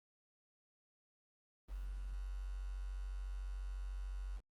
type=tone with quantisation; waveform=sine; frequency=46.98 Hz; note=F#1; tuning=27 cents sharp; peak=-40 dBFS; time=1.68-4.41 s; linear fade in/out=50 ms; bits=10; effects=Opus 24 kbps